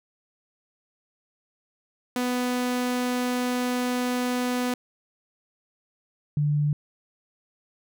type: tone pair in turn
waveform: sawtooth / sine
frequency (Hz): 248.2 / 147.58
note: B3 / D3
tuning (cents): +9 / +9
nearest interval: major sixth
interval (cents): 900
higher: first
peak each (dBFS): -20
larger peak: neither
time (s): 2.16-4.74 / 6.37-6.73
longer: first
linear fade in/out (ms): 2
effects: none